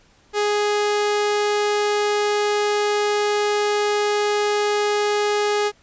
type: tone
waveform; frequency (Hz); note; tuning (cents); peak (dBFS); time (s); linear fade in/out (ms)
sawtooth; 415.3; G#4; 0; -14; 0.33-5.72; 50
effects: pink hiss -56 dBFS RMS until 5.82 s + resampled to 16000 Hz